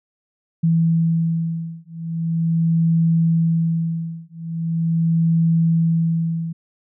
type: beating tone pair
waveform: sine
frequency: 164.7 / 165.11 Hz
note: E3 / E3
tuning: -1 / +3 cents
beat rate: 0.41 Hz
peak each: -19 dBFS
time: 0.63-6.53 s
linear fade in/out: 10 ms
effects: none